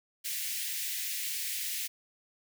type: high-pass noise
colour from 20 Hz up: white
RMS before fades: -35 dBFS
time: 0.24-1.88 s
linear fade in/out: 20 ms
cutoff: 1800 Hz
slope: 48 dB/octave
effects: none